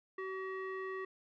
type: tone with low-pass filter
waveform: square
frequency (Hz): 379.9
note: F#4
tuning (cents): +46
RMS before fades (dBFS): -41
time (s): 0.18-1.05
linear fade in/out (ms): 5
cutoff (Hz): 1700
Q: 4.2
effects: none